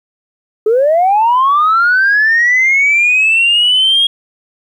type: linear sweep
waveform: sine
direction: up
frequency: 415.3 to 3282 Hz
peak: -6 dBFS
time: 0.66-4.07 s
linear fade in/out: 5 ms
effects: tanh soft clip ceiling -4 dBFS + 8-bit